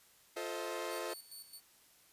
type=chord; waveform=sawtooth; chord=F dominant seventh; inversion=none; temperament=equal with one note detuned; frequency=349.2 / 440 / 523.3 / 634.6 Hz; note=F4 / A4 / C5 / Eb5; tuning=0 / 0 / 0 / +34 cents; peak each=-40 dBFS; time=0.36-1.14 s; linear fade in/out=10 ms
type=tone with tremolo; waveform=10% pulse; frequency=4474 Hz; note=C#8; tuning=15 cents sharp; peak=-40 dBFS; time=0.88-1.61 s; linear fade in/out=50 ms; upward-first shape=square; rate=4.6 Hz; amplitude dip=70%
effects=white hiss -65 dBFS RMS until 2.12 s + resampled to 32000 Hz